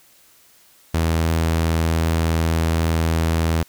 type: tone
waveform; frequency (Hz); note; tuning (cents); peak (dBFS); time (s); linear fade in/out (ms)
sawtooth; 81.7; E2; -15; -13; 0.94-3.63; 5
effects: white hiss -53 dBFS RMS until 3.68 s